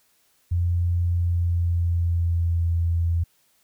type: tone with pitch glide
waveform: sine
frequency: 87 to 84.43 Hz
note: F2 to E2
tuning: -6 to +42 cents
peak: -19 dBFS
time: 0.51-3.24 s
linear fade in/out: 10 ms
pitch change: -52 cents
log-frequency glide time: 1.05-2.69 s
effects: white hiss -64 dBFS RMS until 3.63 s